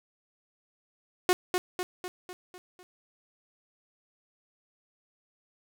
sawtooth tone with echo, 363.1 Hz, F#4, 33 cents flat, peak -16 dBFS, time 1.29-1.33 s, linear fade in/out 0 ms, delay 250 ms, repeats 6, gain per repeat -5 dB, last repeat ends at 2.83 s, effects none

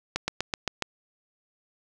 slowing click train, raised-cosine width 0.2 ms, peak -9 dBFS, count 6, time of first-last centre 0.16-0.823 s, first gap 120 ms, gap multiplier 1.05, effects none

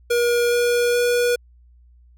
square tone with pitch steps, 477.8 / 480.8 / 483.9 Hz, A#4 / B4 / B4, +43 / -46 / -35 cents, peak -17 dBFS, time 0.1-1.36 s, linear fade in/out 10 ms, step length 420 ms, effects added 60 Hz sine -48 dBFS peak until 2.17 s

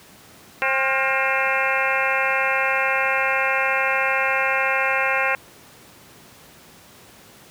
harmonic tone with a mistuned harmonic, 266.3 Hz, C4, 31 cents sharp, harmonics 2 / 3 / 4 / 5 / 6 / 7 / 8 / 9 / 10, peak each -27 / -27 / -27 / -27 / -27 / -27 / -27 / -27 / -27 dBFS, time 0.62-5.35 s, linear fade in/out 0 ms, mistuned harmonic 5, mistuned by +93 cents, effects pink hiss -47 dBFS RMS until 7.5 s + high-pass 100 Hz 12 dB/octave

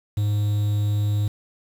triangle tone with quantisation, 103.83 Hz, G#2, in tune, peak -17 dBFS, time 0.17-1.28 s, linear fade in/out 5 ms, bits 7, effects none

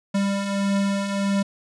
square beating tone pair, 197 / 198.6 Hz, G3 / G3, +9 / +23 cents, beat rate 1.6 Hz, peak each -30 / -22 dBFS, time 0.14-1.43 s, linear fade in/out 10 ms, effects resampled to 22050 Hz + 10-bit

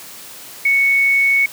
sine tone, 2217 Hz, C#7, in tune, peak -11 dBFS, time 0.65-1.46 s, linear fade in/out 5 ms, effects white hiss -36 dBFS RMS until 1.52 s + high-pass 100 Hz 12 dB/octave

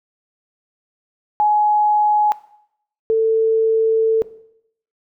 sine tone pair in turn, 841 / 445.5 Hz, G#5 / A4, +22 / +22 cents, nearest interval major seventh, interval 1100 cents, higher first, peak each -12 dBFS, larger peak neither, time 1.4-2.32 / 3.1-4.22 s, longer second, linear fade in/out 0 ms, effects noise-tail reverb RT60 0.7 s tail -17 dB re dry

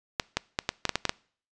clicks, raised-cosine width 0.2 ms, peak -7 dBFS, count 9, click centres 0.198 / 0.37 / 0.589 / 0.691 / 0.853 / 0.893 / 0.956 / 1.053 / 1.094 s, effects noise-tail reverb RT60 0.5 s tail -24 dB re dry + resampled to 22050 Hz

